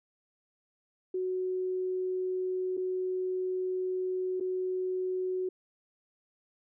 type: tone with dropouts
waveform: sine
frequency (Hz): 370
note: F#4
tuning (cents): 0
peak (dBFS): -29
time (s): 1.14-5.49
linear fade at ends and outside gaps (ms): 5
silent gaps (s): 2.77-2.775 / 4.4-4.407
effects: none